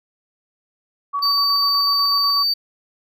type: tone with tremolo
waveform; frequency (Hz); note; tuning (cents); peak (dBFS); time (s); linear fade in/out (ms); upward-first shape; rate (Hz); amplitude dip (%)
sine; 1132; C#6; +36; -19; 1.13-2.44; 20; square; 8.1; 35
type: tone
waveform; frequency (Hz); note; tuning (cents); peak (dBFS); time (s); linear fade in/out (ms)
triangle; 4599; D8; -37; -15; 1.22-2.54; 10
effects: none